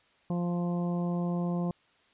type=harmonic tone; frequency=174.61 Hz; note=F3; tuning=in tune; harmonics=1 / 2 / 3 / 4 / 5 / 6; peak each=-28 / -38 / -40 / -42 / -47 / -46 dBFS; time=0.3-1.71 s; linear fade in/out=2 ms; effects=white hiss -65 dBFS RMS until 2.13 s + resampled to 8000 Hz